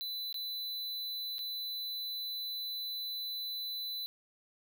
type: tone with dropouts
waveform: square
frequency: 4000 Hz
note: B7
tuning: 21 cents sharp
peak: -37 dBFS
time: 0.01-4.06 s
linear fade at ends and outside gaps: 0 ms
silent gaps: 0.327-0.343 / 1.383-1.391 s
effects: none